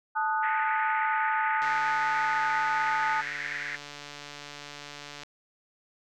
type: chord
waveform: sine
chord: D# diminished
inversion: second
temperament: equal with one note detuned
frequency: 875.9 / 1244.5 / 1480 Hz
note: A5 / D#6 / F#6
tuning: -8 / 0 / 0 cents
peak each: -27 / -31 / -31 dBFS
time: 0.15-3.22 s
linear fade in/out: 20 ms
type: band-pass noise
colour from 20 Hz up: white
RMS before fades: -35 dBFS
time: 0.42-3.77 s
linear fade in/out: 20 ms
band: 1600 to 2100 Hz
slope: 48 dB/octave
type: click train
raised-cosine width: 0.2 ms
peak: -24 dBFS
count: 525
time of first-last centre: 1.62-5.234 s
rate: 145 Hz
effects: none

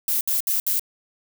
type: noise bursts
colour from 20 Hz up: violet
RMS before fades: -22 dBFS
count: 4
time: 0.08-0.795 s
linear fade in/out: 2 ms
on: 130 ms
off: 65 ms
effects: none

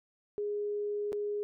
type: tone with dropouts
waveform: sine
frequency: 413.6 Hz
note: G#4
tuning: 7 cents flat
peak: -31 dBFS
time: 0.38-1.43 s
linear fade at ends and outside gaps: 0 ms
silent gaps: 1.121-1.129 s
effects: none

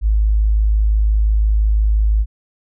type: tone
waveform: sine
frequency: 52.9 Hz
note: G#1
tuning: 33 cents sharp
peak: -11 dBFS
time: 0.01-2.26 s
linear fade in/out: 50 ms
effects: none

